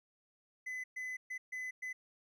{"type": "tone bursts at uneven times", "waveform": "triangle", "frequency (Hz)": 2016, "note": "B6", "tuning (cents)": 35, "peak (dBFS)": -37, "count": 5, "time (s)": [[0.66, 0.84], [0.96, 1.17], [1.3, 1.38], [1.52, 1.71], [1.82, 1.93]], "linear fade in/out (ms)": 10, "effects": []}